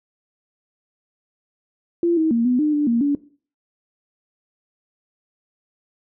sine tone with pitch steps, 342.2 / 318.5 / 232.2 / 248.9 / 301.7 / 294.7 / 233.6 / 286.3 Hz, F4 / D#4 / A#3 / B3 / D4 / D4 / A#3 / D4, -35 / +41 / -7 / +14 / +47 / +6 / +4 / -44 cents, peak -15 dBFS, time 2.03-3.15 s, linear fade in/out 2 ms, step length 140 ms, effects noise-tail reverb RT60 0.4 s tail -17 dB re dry

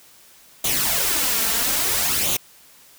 white noise with flanger, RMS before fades -21 dBFS, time 0.64-2.37 s, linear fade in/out 5 ms, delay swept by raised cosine 0.29 to 4.49 ms, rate 0.6 Hz, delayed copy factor +0.6, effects white hiss -50 dBFS RMS until 2.98 s

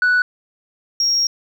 sine tone pair in turn, 1480 / 5588 Hz, F#6 / F8, 0 / 0 cents, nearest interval octave + major seventh, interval 2300 cents, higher second, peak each -10 / -13 dBFS, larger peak first, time 0.02-0.22 / 1-1.27 s, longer second, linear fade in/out 2 ms, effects tanh soft clip ceiling -11 dBFS

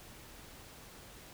silence, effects pink hiss -53 dBFS RMS until 1.33 s

